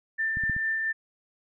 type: tone with tremolo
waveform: sine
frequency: 1784 Hz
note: A6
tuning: 23 cents sharp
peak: -24 dBFS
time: 0.18-0.93 s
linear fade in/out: 20 ms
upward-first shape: sine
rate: 4.4 Hz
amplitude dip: 25%
type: clicks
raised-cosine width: 5 ms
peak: -24 / -26 / -20 / -25 dBFS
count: 4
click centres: 0.371 / 0.437 / 0.497 / 0.565 s
effects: none